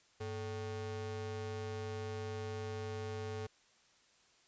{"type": "ring-modulated tone", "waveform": "square", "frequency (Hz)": 167.5, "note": "E3", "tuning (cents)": 28, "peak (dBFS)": -37, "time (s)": [0.2, 3.47], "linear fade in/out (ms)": 10, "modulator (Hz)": 267, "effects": ["white hiss -68 dBFS RMS until 4.47 s", "resampled to 16000 Hz"]}